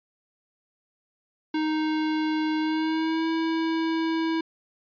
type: tone with pitch glide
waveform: square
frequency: 311.1 to 325.2 Hz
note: D#4 to E4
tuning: 0 to -23 cents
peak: -24 dBFS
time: 1.54-4.41 s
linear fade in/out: 5 ms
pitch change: +77 cents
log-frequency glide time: 2.59-3.28 s
effects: resampled to 11025 Hz